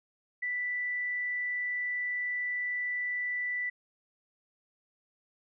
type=tone; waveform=sine; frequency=1975.5 Hz; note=B6; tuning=in tune; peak=-30 dBFS; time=0.42-3.7 s; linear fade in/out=10 ms; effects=none